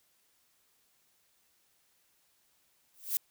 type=noise with exponential growth; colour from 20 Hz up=violet; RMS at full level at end=-26 dBFS; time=2.94-3.17 s; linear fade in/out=1 ms; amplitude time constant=48 ms; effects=white hiss -71 dBFS RMS until 3.3 s